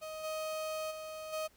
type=tone with level steps; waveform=35% pulse; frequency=627 Hz; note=D#5; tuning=13 cents sharp; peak=-39 / -34 / -40 / -33 dBFS; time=0.01-1.48 s; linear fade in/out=20 ms; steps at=0.23 / 0.9 / 1.32 s; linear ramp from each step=20 ms; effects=pink hiss -66 dBFS RMS until 1.56 s